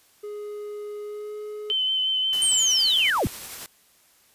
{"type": "tone with pitch glide", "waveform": "triangle", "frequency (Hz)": [416.5, 421.8], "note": ["G#4", "G#4"], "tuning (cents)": [5, 27], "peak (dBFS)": -30, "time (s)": [0.23, 1.72], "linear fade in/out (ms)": 10, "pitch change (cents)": 22, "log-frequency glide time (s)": [1.03, 1.35]}
{"type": "tone with vibrato", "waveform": "sine", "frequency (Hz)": 3063, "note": "G7", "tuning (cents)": -41, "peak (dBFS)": -21, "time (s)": [1.7, 3.1], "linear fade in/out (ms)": 0, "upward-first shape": "triangle", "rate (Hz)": 5.6, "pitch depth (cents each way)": 24}
{"type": "noise with tremolo", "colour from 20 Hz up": "white", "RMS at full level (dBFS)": -36, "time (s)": [2.33, 3.66], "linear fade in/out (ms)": 0, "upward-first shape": "triangle", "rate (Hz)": 11, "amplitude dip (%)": 30}
{"type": "linear sweep", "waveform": "sine", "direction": "down", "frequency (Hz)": [8980, 39.61], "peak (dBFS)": -20, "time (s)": [2.42, 3.27], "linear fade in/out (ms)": 0}
{"effects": ["white hiss -59 dBFS RMS until 4.34 s", "resampled to 32000 Hz"]}